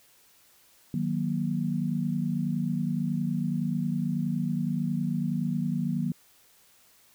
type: chord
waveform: sine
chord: D# minor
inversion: none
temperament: equal with one note detuned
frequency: 155.56 / 185 / 237.3 Hz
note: D#3 / F#3 / A#3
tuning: 0 / 0 / +31 cents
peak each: -30 dBFS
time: 0.94-6.12 s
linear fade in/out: 2 ms
effects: white hiss -60 dBFS RMS until 7.14 s

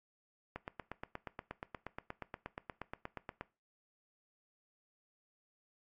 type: click train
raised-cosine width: 0.5 ms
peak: -26 dBFS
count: 25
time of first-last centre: 0.56-3.41 s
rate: 8.42 Hz
effects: noise-tail reverb RT60 0.3 s tail -19 dB re dry + AAC 48 kbps

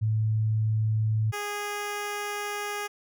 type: tone pair in turn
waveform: sine / 10% pulse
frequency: 109.2 / 412.3 Hz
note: A2 / G#4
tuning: -13 / -13 cents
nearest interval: octave + major seventh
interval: 2300 cents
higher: second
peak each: -22 dBFS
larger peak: neither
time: 0.01-1.32 / 1.32-2.88 s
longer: second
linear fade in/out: 20 ms
effects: none

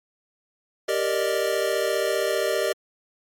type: chord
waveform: square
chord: Eb major seventh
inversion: first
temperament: equal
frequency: 392 / 466.2 / 587.3 / 622.3 Hz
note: G4 / Bb4 / D5 / Eb5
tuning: 0 / 0 / 0 / 0 cents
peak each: -28 dBFS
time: 0.88-2.73 s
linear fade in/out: 10 ms
effects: MP3 64 kbps

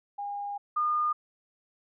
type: tone pair in turn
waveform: sine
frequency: 812 / 1216.6 Hz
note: G#5 / D#6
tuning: -39 / -39 cents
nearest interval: perfect fifth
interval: 700 cents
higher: second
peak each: -32 / -24 dBFS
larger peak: second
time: 0.18-0.58 / 0.76-1.13 s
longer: first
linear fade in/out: 10 ms
effects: none

